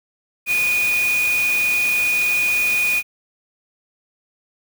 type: tone in noise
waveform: sine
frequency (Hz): 2464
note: D#7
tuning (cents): -17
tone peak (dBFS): -16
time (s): 0.46-3.03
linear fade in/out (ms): 50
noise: white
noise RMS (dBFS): -28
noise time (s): 0.46-3.03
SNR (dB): +9
effects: none